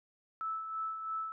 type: tone with tremolo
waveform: sine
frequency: 1311 Hz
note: E6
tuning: 10 cents flat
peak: -33 dBFS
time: 0.41-1.32 s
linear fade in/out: 0 ms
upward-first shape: sine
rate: 3 Hz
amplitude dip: 50%
effects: none